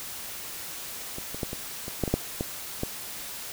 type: clicks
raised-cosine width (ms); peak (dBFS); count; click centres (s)
2; -23 / -23 / -15 / -21 / -23 / -11 / -16 / -8 / -14 / -14; 10; 1.184 / 1.346 / 1.432 / 1.531 / 1.881 / 2.037 / 2.078 / 2.14 / 2.409 / 2.834
effects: white hiss -38 dBFS RMS until 3.52 s